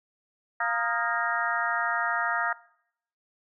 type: harmonic tone with a mistuned harmonic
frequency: 233.1 Hz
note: A#3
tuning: in tune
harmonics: 3 / 4 / 5 / 6 / 7 / 8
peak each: -32 / -32 / -32 / -32 / -32 / -32 dBFS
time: 0.6-2.53 s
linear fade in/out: 5 ms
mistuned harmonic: 5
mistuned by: +110 cents
effects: noise-tail reverb RT60 0.7 s tail -20 dB re dry